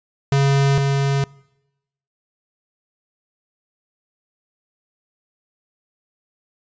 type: tone pair in turn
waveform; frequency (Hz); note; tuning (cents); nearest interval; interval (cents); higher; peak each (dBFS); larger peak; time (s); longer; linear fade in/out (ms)
square; 138.59 / 138.59; C#3 / C#3; 0 / 0; unison; 0; neither; -14 / -17; first; 0.32-0.78 / 0.78-1.24; neither; 2
effects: noise-tail reverb RT60 0.9 s tail -24 dB re dry + resampled to 16000 Hz